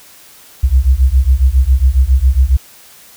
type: beating tone pair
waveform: sine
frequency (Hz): 61.74 / 69.04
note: B1 / C#2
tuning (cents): 0 / -6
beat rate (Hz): 7.3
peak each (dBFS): -10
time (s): 0.63-2.57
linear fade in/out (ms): 10
effects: white hiss -41 dBFS RMS until 3.16 s